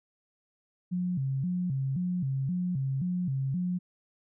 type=tone with vibrato; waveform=sine; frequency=155.56 Hz; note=D#3; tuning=in tune; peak=-27 dBFS; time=0.91-3.79 s; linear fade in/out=20 ms; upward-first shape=square; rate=1.9 Hz; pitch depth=250 cents each way; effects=none